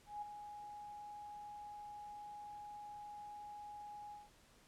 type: tone with ADSR envelope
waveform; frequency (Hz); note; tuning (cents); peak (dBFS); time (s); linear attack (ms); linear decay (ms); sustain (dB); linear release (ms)
sine; 830.6; G#5; 0; -40; 0.06-4.3; 160; 10; -8; 180
effects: pink hiss -67 dBFS RMS until 4.67 s + low-pass 11000 Hz 12 dB/octave